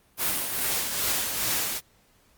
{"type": "noise with tremolo", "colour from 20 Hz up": "white", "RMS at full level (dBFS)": -25, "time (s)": [0.17, 1.81], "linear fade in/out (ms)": 50, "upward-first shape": "triangle", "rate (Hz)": 2.4, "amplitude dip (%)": 50, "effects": ["pink hiss -62 dBFS RMS until 2.37 s", "Opus 32 kbps"]}